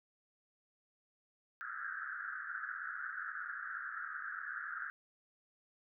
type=band-pass noise; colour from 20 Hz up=white; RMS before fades=-43 dBFS; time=1.61-4.9 s; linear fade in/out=0 ms; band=1300 to 1700 Hz; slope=96 dB/octave; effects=none